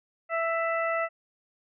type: harmonic tone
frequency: 662 Hz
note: E5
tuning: 7 cents sharp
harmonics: 1 / 2 / 3 / 4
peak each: -28 / -30 / -32 / -39 dBFS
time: 0.29-1.09 s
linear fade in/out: 50 ms
effects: none